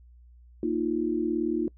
sine chord, Bb suspended fourth, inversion none, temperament equal, 233.1 / 311.1 / 349.2 Hz, Bb3 / Eb4 / F4, 0 / 0 / 0 cents, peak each -31 / -28 / -28 dBFS, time 0.63-1.68 s, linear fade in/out 2 ms, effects noise-tail reverb RT60 0.1 s tail -25 dB re dry + added 60 Hz sine -50 dBFS peak until 1.77 s

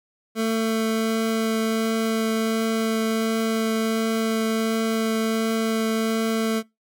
25% pulse tone with vibrato, 223 Hz, A3, 23 cents sharp, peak -17 dBFS, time 0.35-6.63 s, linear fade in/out 50 ms, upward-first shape triangle, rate 1.4 Hz, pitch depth 8 cents each way, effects noise-tail reverb RT60 0.2 s tail -23 dB re dry

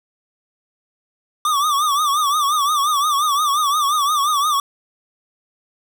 square tone with vibrato, 1174.7 Hz, D6, in tune, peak -16 dBFS, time 1.45-4.6 s, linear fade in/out 2 ms, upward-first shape triangle, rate 5.7 Hz, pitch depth 130 cents each way, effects none

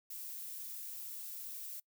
violet noise, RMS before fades -45 dBFS, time 0.1-1.8 s, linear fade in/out 5 ms, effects noise-tail reverb RT60 0.1 s tail -24 dB re dry

